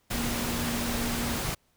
sine tone in noise, 236.8 Hz, A#3, 27 cents sharp, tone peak -32 dBFS, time 0.14-1.38 s, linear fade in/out 10 ms, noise pink, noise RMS -31 dBFS, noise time 0.1-1.55 s, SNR -4 dB, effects pink hiss -69 dBFS RMS until 1.76 s

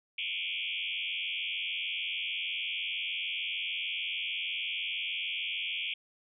sine tone with frequency modulation, 2823 Hz, F7, 18 cents sharp, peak -32 dBFS, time 0.18-5.94 s, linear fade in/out 5 ms, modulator 86.5 Hz, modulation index 6.4, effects none

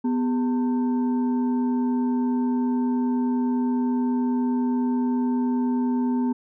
sine tone with frequency modulation, 248.4 Hz, B3, 10 cents sharp, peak -20 dBFS, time 0.04-6.33 s, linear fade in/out 10 ms, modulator 654 Hz, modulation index 0.41, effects none

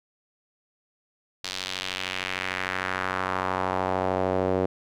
sawtooth tone with band-pass filter sweep, 93.2 Hz, F#2, 13 cents sharp, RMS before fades -28 dBFS, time 1.44-4.66 s, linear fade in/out 5 ms, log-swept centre 4400 to 470 Hz, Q 1.7, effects none

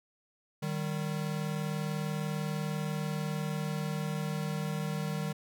square tone pair together, 153.57 / 193.7 Hz, D#3 / G3, -22 / -20 cents, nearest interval major third, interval 402 cents, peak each -34 / -37 dBFS, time 0.62-5.33 s, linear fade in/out 10 ms, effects none

